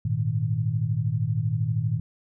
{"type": "chord", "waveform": "sine", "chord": "Ab suspended second", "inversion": "none", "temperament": "equal", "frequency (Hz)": [103.83, 116.54, 155.56], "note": ["Ab2", "Bb2", "Eb3"], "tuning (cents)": [0, 0, 0], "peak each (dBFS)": [-28, -25, -28], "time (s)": [0.05, 2], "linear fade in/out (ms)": 5, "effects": []}